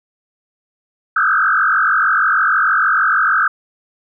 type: tone with frequency modulation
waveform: sine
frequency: 1418 Hz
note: F6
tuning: 26 cents sharp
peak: -11 dBFS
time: 1.16-3.48 s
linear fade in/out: 5 ms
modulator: 46.4 Hz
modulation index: 3.9
effects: none